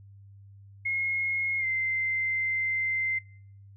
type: tone with pitch glide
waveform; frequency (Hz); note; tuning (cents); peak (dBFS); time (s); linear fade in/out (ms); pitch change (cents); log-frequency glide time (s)
sine; 2157 to 2080; C#7 to C7; -48 to -11; -26; 0.85-3.19; 10; -63; 1.59-1.65
effects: noise-tail reverb RT60 0.6 s tail -23 dB re dry + added 99 Hz sine -48 dBFS peak until 3.76 s